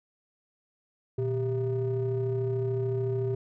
triangle ring-modulated tone, 136.4 Hz, C#3, 28 cents flat, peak -21 dBFS, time 1.18-3.35 s, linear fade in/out 5 ms, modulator 256 Hz, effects none

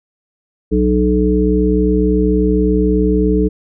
harmonic tone with a mistuned harmonic, 61.74 Hz, B1, in tune, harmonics 1 / 3 / 5 / 7, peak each -16 / -16 / -16 / -16 dBFS, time 0.71-3.49 s, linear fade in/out 20 ms, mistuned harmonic 5, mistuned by -22 cents, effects none

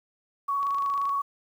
sine tone with vibrato, 1119 Hz, C#6, 16 cents sharp, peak -24 dBFS, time 0.48-1.22 s, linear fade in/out 10 ms, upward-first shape square, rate 17 Hz, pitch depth 16 cents each way
click train, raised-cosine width 0.2 ms, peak -28 dBFS, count 13, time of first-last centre 0.63-1.093 s, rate 25.9 Hz
effects 9-bit

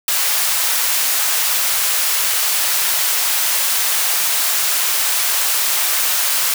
white high-pass noise, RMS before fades -17 dBFS, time 0.08-6.54 s, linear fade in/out 2 ms, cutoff 750 Hz, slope 12 dB/octave, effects none

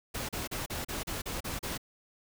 pink noise bursts, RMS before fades -36 dBFS, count 9, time 0.14-1.778 s, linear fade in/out 10 ms, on 150 ms, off 36 ms, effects none

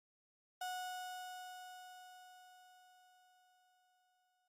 35% pulse tone with exponential decay, 733 Hz, F#5, 16 cents flat, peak -38 dBFS, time 0.61-4.48 s, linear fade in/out 5 ms, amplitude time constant 840 ms, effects noise-tail reverb RT60 0.1 s tail -24 dB re dry + AAC 48 kbps

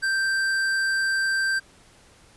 sine tone with tanh clipping, 1568 Hz, G6, in tune, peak -23 dBFS, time 0.02-1.6 s, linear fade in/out 20 ms, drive 14 dB, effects pink hiss -54 dBFS RMS until 2.36 s + resampled to 24000 Hz

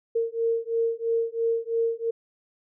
sine beating tone pair, 457.5 / 460.5 Hz, A#4 / A#4, -32 / -21 cents, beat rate 3 Hz, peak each -26 dBFS, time 0.15-2.11 s, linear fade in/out 10 ms, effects none

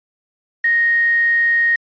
sine tone with quantisation, 1864.7 Hz, A#6, in tune, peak -12 dBFS, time 0.64-1.76 s, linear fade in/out 5 ms, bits 6, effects resampled to 11025 Hz

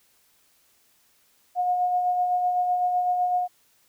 sine tone with tremolo, 721 Hz, F#5, 45 cents flat, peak -19 dBFS, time 1.55-3.48 s, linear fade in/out 50 ms, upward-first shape sine, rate 7.9 Hz, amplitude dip 35%, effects white hiss -63 dBFS RMS until 3.88 s

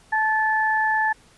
sine tone pair together, 871 / 1742 Hz, A5 / A6, -18 / -18 cents, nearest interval octave, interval 1200 cents, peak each -21 dBFS, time 0.12-1.13 s, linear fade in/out 10 ms, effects pink hiss -54 dBFS RMS until 1.37 s + resampled to 24000 Hz

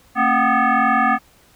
sine tone with frequency modulation, 225.7 Hz, A3, 44 cents sharp, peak -13 dBFS, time 0.15-1.19 s, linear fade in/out 50 ms, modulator 494 Hz, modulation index 3.2, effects pink hiss -53 dBFS RMS until 1.55 s

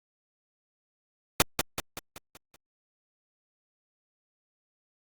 pink noise with echo, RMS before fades -19 dBFS, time 1.4-1.42 s, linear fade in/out 0 ms, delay 190 ms, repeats 6, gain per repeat -6 dB, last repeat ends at 2.56 s, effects Opus 48 kbps

